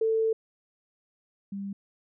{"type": "tone pair in turn", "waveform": "sine", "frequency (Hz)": [445.1, 198.27], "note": ["A4", "G3"], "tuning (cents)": [20, 20], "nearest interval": "octave + major second", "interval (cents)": 1400, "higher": "first", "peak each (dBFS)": [-22, -32], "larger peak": "first", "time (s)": [[0.01, 0.33], [1.52, 1.73]], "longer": "first", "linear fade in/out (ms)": 5, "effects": []}